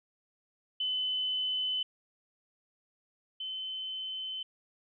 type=tone pair in turn; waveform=sine; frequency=3025 / 3058 Hz; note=F#7 / G7; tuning=+38 / -44 cents; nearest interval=unison; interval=18 cents; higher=second; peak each=-29 / -35 dBFS; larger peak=first; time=0.8-1.83 / 3.4-4.43 s; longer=neither; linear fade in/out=5 ms; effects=none